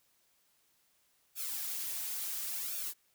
blue noise with flanger, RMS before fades -38 dBFS, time 1.35-2.94 s, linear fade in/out 50 ms, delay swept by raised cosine 0.98 to 5.08 ms, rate 0.71 Hz, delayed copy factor -0.8, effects white hiss -72 dBFS RMS until 3.14 s

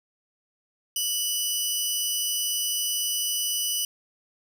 15% pulse tone pair together, 2960 / 4978 Hz, F#7 / D#8, 0 / 0 cents, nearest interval major sixth, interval 900 cents, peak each -18 / -27 dBFS, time 0.96-3.85 s, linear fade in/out 2 ms, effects none

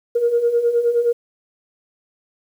sine beating tone pair, 466.2 / 475.8 Hz, A#4 / A#4, 0 / +35 cents, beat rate 9.6 Hz, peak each -21 / -15 dBFS, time 0.15-1.13 s, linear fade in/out 10 ms, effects tanh soft clip ceiling -7 dBFS + 8-bit

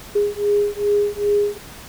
sine beating tone pair, 409.8 / 412.3 Hz, G#4 / G#4, -23 / -13 cents, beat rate 2.5 Hz, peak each -19 dBFS, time 0.15-1.58 s, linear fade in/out 10 ms, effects pink hiss -39 dBFS RMS until 1.88 s

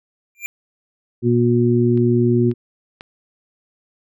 square tone with exponential growth, 2378 Hz, D7, 21 cents sharp, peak -21 dBFS, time 0.35-0.46 s, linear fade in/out 0 ms, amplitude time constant 22 ms
harmonic tone, 120 Hz, B2, 49 cents flat, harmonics 1 / 2 / 3, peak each -17 / -17 / -17 dBFS, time 1.22-2.54 s, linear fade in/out 50 ms
clicks, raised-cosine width 0.3 ms, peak -27 / -25 / -19 dBFS, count 3, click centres 1.975 / 2.514 / 3.009 s
effects none

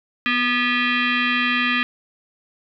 sine tone with frequency modulation, 246.9 Hz, B3, in tune, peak -17 dBFS, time 0.26-1.83 s, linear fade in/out 0 ms, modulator 733 Hz, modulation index 3.9, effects none

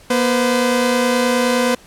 sawtooth tone pair together, 240 / 509.6 Hz, B3 / C5, -49 / -46 cents, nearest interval octave + minor second, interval 1303 cents, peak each -13 dBFS, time 0.1-1.75 s, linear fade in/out 5 ms, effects pink hiss -46 dBFS RMS until 1.86 s + low-pass 12000 Hz 12 dB/octave

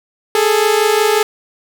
sawtooth tone pair together, 414.5 / 440 Hz, G#4 / A4, -3 / 0 cents, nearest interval minor second, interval 103 cents, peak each -10 dBFS, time 0.35-1.23 s, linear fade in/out 2 ms, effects none

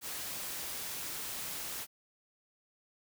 white noise, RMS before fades -40 dBFS, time 0.01-1.87 s, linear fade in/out 50 ms, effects none

